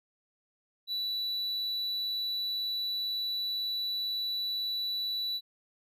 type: tone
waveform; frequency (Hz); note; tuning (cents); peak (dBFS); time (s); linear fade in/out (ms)
triangle; 3951; B7; 0; -29; 0.87-5.41; 50
effects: none